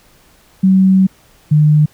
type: tone pair in turn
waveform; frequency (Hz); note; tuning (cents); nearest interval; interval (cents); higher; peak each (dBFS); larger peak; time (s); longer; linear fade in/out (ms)
sine; 189.7 / 151.11; F#3 / D3; +43 / +50; major third; 393; first; -6; neither; 0.63-1.07 / 1.51-1.86; first; 10
effects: pink hiss -49 dBFS RMS until 1.93 s